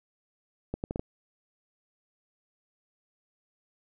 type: accelerating click train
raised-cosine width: 2 ms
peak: -18 dBFS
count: 5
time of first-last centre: 0.74-0.995 s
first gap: 99 ms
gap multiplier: 0.71
effects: none